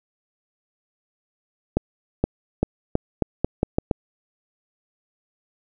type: accelerating click train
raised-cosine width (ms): 2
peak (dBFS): -5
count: 9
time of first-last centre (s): 1.77-3.912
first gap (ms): 470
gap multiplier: 0.83
effects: none